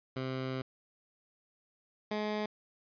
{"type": "tone pair in turn", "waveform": "15% pulse", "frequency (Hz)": [130.81, 211.6], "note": ["C3", "G#3"], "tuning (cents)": [0, 33], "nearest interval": "minor sixth", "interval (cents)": 833, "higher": "second", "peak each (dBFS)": [-28, -26], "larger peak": "second", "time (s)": [[0.16, 0.62], [2.11, 2.46]], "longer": "first", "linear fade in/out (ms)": 5, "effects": ["resampled to 11025 Hz"]}